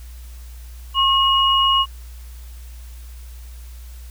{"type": "tone pair together", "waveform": "sine", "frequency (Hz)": [1083, 2891], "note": ["C#6", "F#7"], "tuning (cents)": [-41, -41], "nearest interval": "octave + perfect fourth", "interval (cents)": 1700, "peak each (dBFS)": -16, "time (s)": [0.94, 1.86], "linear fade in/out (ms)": 50, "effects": ["added 60 Hz sine -34 dBFS peak until 4.1 s", "white hiss -49 dBFS RMS until 4.1 s"]}